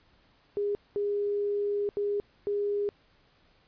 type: tone bursts at uneven times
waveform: sine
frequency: 408.6 Hz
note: G#4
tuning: 28 cents flat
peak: -26 dBFS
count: 4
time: 0.57-0.75 / 0.96-1.89 / 1.97-2.2 / 2.47-2.89 s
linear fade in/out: 0 ms
effects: pink hiss -64 dBFS RMS until 3.67 s + resampled to 11025 Hz